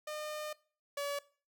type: tone pair in turn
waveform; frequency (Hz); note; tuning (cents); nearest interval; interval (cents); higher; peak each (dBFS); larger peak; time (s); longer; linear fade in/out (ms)
sawtooth; 607 / 569.9; D#5 / C#5; -43 / +48; minor second; 109; first; -35 / -31; second; 0.07-0.53 / 0.97-1.19; first; 5
effects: noise-tail reverb RT60 0.4 s tail -20 dB re dry